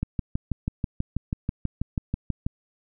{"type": "click train", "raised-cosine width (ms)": 5, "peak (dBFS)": -13, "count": 16, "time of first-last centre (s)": [0.03, 2.465], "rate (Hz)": 6.16, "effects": []}